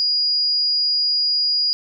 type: tone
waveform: sine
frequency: 4878 Hz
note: D#8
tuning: 35 cents flat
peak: -16 dBFS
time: 0-1.73 s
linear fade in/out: 0 ms
effects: none

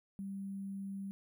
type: tone with sample-and-hold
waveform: sine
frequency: 196 Hz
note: G3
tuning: in tune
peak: -39 dBFS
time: 0.19-1.11 s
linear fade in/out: 0 ms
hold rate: 11025 Hz
effects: none

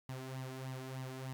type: tone with flanger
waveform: sawtooth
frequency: 130.81 Hz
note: C3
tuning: in tune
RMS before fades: -44 dBFS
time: 0.09-1.33 s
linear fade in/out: 0 ms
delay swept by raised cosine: 1 to 3 ms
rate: 3.3 Hz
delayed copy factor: +0.65
effects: none

